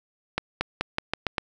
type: accelerating click train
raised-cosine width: 0.3 ms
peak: -8 dBFS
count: 7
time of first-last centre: 0.38-1.382 s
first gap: 230 ms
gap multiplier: 0.87
effects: none